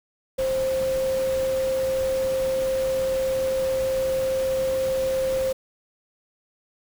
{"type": "tone in noise", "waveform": "sine", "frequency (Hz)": 527, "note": "C5", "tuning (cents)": 12, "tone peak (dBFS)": -21, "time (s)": [0.38, 5.53], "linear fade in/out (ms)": 10, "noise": "pink", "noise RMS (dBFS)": -36, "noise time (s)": [0.38, 5.53], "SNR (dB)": 12, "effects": []}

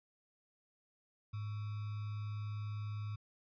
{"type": "tone with sample-and-hold", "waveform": "sine", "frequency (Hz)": 105, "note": "G#2", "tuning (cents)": 19, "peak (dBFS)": -38, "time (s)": [1.33, 3.16], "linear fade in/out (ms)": 10, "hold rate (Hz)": 1225, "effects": ["resampled to 11025 Hz"]}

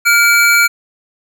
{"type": "tone pair together", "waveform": "square", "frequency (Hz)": [1410.3, 2300], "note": ["F6", "D7"], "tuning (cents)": [17, -37], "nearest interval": "minor sixth", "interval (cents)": 846, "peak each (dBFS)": -11, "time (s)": [0.05, 0.68], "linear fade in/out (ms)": 20, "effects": []}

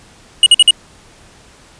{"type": "tone bursts", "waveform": "square", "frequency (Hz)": 2900, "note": "F#7", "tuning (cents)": -35, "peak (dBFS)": -3, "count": 4, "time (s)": [0.43, 0.708], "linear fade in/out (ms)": 2, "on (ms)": 32, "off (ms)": 50, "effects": ["pink hiss -44 dBFS RMS until 1.79 s", "resampled to 22050 Hz"]}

